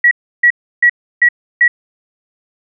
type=tone bursts; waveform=sine; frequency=1925 Hz; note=B6; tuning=45 cents flat; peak=-5 dBFS; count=5; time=0.04-1.68 s; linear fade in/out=5 ms; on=72 ms; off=320 ms; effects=none